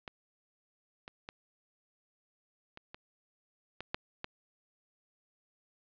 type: clicks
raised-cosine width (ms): 0.3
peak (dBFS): -25 / -28 / -26 / -30 / -29 / -24 / -16 / -21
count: 8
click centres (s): 0.078 / 1.079 / 1.289 / 2.774 / 2.945 / 3.806 / 3.945 / 4.244
effects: resampled to 11025 Hz + 9-bit